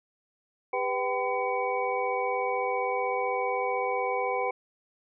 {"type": "tone cluster", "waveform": "sine", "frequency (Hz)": [401.3, 497.1, 771, 1012, 2257], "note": ["G4", "B4", "G5", "B5", "C#7"], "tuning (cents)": [41, 11, -29, 42, 31], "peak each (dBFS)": [-35, -30, -31, -33, -35], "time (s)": [0.73, 4.51], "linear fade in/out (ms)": 5, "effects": []}